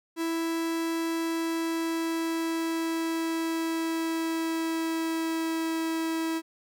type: tone with pitch glide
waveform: 45% pulse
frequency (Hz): 329.6 to 325.3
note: E4 to E4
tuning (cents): 0 to -23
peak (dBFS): -27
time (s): 0.16-6.42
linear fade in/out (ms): 50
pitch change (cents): -23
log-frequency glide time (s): 1.02-5.76
effects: none